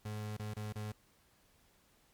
35% pulse tone with dropouts, 106.2 Hz, G#2, 39 cents sharp, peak -37 dBFS, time 0.05-0.92 s, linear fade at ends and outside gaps 5 ms, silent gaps 0.369-0.395 / 0.538-0.566 / 0.726-0.756 s, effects pink hiss -69 dBFS RMS until 2.13 s + MP3 96 kbps

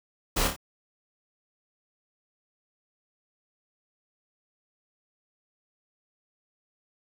pink noise with echo, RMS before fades -26 dBFS, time 0.36-0.48 s, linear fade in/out 10 ms, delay 28 ms, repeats 3, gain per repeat -5 dB, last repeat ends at 0.564 s, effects none

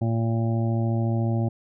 harmonic tone, 114.2 Hz, A#2, 35 cents flat, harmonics 1 / 2 / 3 / 5 / 6 / 7, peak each -22 / -28 / -32 / -36 / -38 / -39 dBFS, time 0.01-1.49 s, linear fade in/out 10 ms, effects none

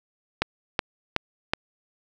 click train, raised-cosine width 0.3 ms, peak -5 dBFS, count 4, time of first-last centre 0.42-1.535 s, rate 2.69 Hz, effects none

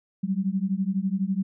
sine beating tone pair, 186.4 / 198.4 Hz, F#3 / G3, +13 / +21 cents, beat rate 12 Hz, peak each -26 / -26 dBFS, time 0.23-1.43 s, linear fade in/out 10 ms, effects none

